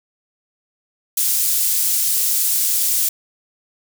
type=high-pass noise; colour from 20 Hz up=pink; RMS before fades=-18 dBFS; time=1.17-3.09 s; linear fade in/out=5 ms; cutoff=8700 Hz; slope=12 dB/octave; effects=none